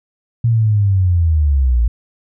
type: linear sweep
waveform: sine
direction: down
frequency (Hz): 118.5 to 55.1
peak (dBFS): -10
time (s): 0.44-1.88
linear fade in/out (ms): 5
effects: none